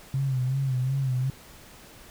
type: tone with vibrato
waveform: sine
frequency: 131.7 Hz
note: C3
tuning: 12 cents sharp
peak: -23 dBFS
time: 0.14-1.3 s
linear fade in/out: 2 ms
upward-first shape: sine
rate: 2.7 Hz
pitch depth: 76 cents each way
effects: pink hiss -49 dBFS RMS until 2.1 s